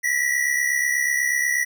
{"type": "tone pair together", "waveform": "square", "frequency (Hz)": [1907.3, 1975.5], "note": ["A#6", "B6"], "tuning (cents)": [39, 0], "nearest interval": "minor second", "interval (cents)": 61, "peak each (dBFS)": -23, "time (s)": [0.03, 1.65], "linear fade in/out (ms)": 20, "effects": []}